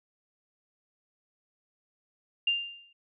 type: tone with exponential decay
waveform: sine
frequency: 2795 Hz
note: F7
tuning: 1 cent sharp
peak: -21 dBFS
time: 2.47-2.93 s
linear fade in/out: 5 ms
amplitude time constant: 100 ms
effects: none